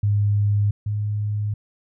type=tone pair in turn; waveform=sine; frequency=102.8 / 104.54 Hz; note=G#2 / G#2; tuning=-17 / +12 cents; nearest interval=unison; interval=29 cents; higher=second; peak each=-16 / -21 dBFS; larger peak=first; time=0.03-0.71 / 0.86-1.54 s; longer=neither; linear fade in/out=5 ms; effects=none